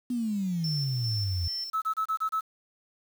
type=exponential sweep; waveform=sine; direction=down; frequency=251.3 to 82.41 Hz; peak=-26 dBFS; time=0.1-1.48 s; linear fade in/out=5 ms
type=tone with tremolo; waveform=sine; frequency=5370 Hz; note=E8; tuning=31 cents sharp; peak=-30 dBFS; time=0.64-1.7 s; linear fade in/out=2 ms; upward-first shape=square; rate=2.5 Hz; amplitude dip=40%
type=tone bursts; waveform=sine; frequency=1300 Hz; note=E6; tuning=24 cents flat; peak=-24 dBFS; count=6; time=1.73-2.41 s; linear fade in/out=20 ms; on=90 ms; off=28 ms
effects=tanh soft clip ceiling -20 dBFS + 8-bit